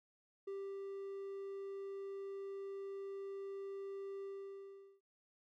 triangle tone with ADSR envelope, 393.1 Hz, G4, 5 cents sharp, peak -39 dBFS, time 0.47-5.01 s, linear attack 8 ms, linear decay 290 ms, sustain -2 dB, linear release 780 ms, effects none

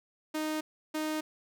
sawtooth tone pair in turn, 309.7 / 309.7 Hz, D#4 / D#4, -8 / -8 cents, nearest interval unison, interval 0 cents, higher neither, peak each -27 dBFS, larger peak neither, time 0.34-0.61 / 0.94-1.21 s, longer neither, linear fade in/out 10 ms, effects none

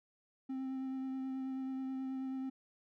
triangle tone with vibrato, 263.7 Hz, C4, 14 cents sharp, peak -35 dBFS, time 0.49-2.5 s, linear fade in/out 10 ms, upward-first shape triangle, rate 9.3 Hz, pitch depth 16 cents each way, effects none

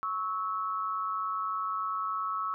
sine tone pair together, 1108 / 1304.8 Hz, C#6 / E6, -1 / -18 cents, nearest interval minor third, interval 283 cents, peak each -33 / -32 dBFS, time 0.03-2.54 s, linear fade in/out 0 ms, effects none

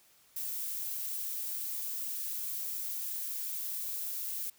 violet noise, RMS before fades -37 dBFS, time 0.36-4.5 s, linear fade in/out 5 ms, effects white hiss -64 dBFS RMS until 4.58 s

